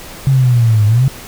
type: linear two-way sweep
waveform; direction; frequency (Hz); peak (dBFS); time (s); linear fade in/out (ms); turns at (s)
sine; down then up; 137.4 to 103.3 to 137.4; -7; 0.27-1.08; 0; 0.86
effects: pink hiss -32 dBFS RMS until 1.27 s